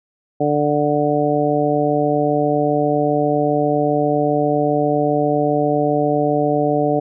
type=harmonic tone; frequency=147.5 Hz; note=D3; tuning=8 cents sharp; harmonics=1 / 2 / 3 / 4 / 5; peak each=-24 / -20 / -20 / -20 / -21 dBFS; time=0.4-7 s; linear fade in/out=10 ms; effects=none